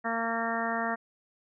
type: harmonic tone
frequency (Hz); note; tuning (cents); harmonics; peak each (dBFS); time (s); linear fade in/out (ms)
229.2; A#3; -29; 1 / 2 / 3 / 4 / 5 / 6 / 7 / 8; -35 / -39 / -33 / -37 / -37 / -37 / -39 / -35; 0.04-0.96; 20
effects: none